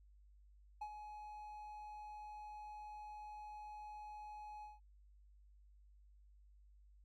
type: tone with ADSR envelope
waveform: triangle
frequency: 843 Hz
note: G#5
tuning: 26 cents sharp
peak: -39 dBFS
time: 0.81-4.8 s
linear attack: 8 ms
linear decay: 65 ms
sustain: -8 dB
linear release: 170 ms
effects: added 50 Hz sine -62 dBFS peak until 7.04 s + AAC 64 kbps